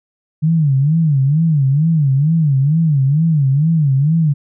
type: tone with vibrato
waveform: sine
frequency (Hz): 148.6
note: D3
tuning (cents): +21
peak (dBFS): -10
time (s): 0.42-4.34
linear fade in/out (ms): 20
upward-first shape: sine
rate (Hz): 2.2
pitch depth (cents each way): 190
effects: none